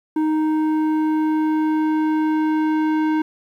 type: tone with low-pass filter sweep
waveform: square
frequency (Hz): 311.1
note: D#4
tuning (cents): 0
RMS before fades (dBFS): -19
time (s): 0.16-3.22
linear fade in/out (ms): 5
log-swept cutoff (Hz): 860 to 1600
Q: 0.79
effects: 9-bit